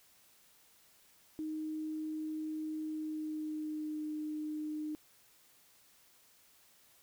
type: tone with pitch glide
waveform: sine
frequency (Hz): 311.1 to 305.2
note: D#4 to D#4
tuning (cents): 0 to -33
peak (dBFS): -36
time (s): 1.39-4.95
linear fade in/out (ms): 0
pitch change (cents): -33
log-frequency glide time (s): 2.83-4.06
effects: white hiss -65 dBFS RMS until 7.02 s